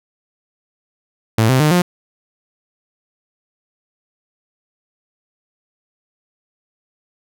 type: tone with pitch steps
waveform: sawtooth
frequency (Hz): 111.3 / 130.08 / 152.04 / 177.7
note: A2 / C3 / D#3 / F3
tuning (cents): +20 / -10 / -40 / +30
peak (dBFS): -7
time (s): 1.38-1.82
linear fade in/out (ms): 5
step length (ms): 110
effects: none